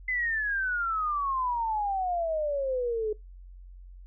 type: exponential sweep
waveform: sine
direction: down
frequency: 2049 to 420 Hz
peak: -26 dBFS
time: 0.08-3.13 s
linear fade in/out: 5 ms
effects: noise-tail reverb RT60 0.2 s tail -23 dB re dry + added 45 Hz sine -44 dBFS peak until 4.06 s